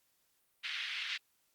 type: band-pass noise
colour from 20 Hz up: pink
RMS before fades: -38 dBFS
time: 0.63-1.18 s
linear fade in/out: 20 ms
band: 2000 to 3800 Hz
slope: 24 dB/octave
effects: white hiss -75 dBFS RMS until 1.54 s + Opus 48 kbps